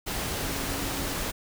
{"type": "tone in noise", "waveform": "sine", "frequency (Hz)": 276.5, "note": "C#4", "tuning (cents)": -4, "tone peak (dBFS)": -39, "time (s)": [0.4, 1.14], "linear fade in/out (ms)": 20, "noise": "pink", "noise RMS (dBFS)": -31, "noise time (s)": [0.06, 1.32], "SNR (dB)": -11, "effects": []}